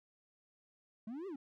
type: exponential two-way sweep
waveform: triangle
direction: up then down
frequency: 207.7 to 411.1 to 259 Hz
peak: -39 dBFS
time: 1.07-1.36 s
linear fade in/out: 5 ms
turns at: 1.27 s
effects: none